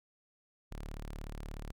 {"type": "tone", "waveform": "sawtooth", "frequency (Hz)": 36.71, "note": "D1", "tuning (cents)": 0, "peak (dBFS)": -37, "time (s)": [0.71, 1.72], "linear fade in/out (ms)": 10, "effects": []}